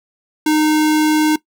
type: tone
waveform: square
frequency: 307.5 Hz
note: D#4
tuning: 20 cents flat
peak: -12 dBFS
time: 0.46-1.36 s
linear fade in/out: 5 ms
effects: noise-tail reverb RT60 0.1 s tail -18 dB re dry